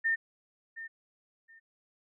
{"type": "tone with echo", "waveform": "sine", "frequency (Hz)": 1814, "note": "A#6", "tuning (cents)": -48, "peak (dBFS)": -25, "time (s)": [0.04, 0.16], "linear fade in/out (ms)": 20, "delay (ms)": 720, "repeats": 2, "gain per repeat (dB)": -14, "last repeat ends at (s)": 1.6, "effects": []}